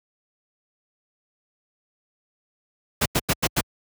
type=noise bursts; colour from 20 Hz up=pink; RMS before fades=-20 dBFS; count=5; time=3.01-3.611 s; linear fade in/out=10 ms; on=49 ms; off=89 ms; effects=high-pass 60 Hz 12 dB/octave